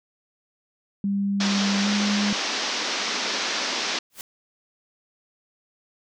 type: tone with pitch glide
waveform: sine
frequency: 199.2 to 204.9 Hz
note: G3 to G#3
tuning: +28 to -23 cents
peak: -21 dBFS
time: 1.04-2.33 s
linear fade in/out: 2 ms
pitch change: +49 cents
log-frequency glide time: 1.82-1.88 s
type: band-pass noise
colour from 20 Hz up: white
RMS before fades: -27 dBFS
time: 1.4-3.99 s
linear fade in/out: 5 ms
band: 200 to 6000 Hz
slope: 48 dB/octave
type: noise with exponential growth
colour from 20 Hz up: white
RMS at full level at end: -32 dBFS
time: 4.1-4.21 s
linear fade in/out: 1 ms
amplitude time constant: 22 ms
effects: none